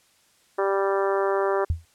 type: harmonic tone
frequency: 196 Hz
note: G3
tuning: in tune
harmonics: 2 / 3 / 4 / 5 / 6 / 7 / 8 / 9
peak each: -23 / -27 / -31 / -31 / -31 / -35 / -38 / -39 dBFS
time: 0.58-1.65 s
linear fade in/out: 10 ms
type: tone with exponential decay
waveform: sine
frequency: 82.41 Hz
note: E2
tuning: in tune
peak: -16 dBFS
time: 1.7-1.85 s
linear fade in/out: 0 ms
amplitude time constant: 31 ms
effects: white hiss -61 dBFS RMS until 1.94 s + low-pass 10000 Hz 12 dB/octave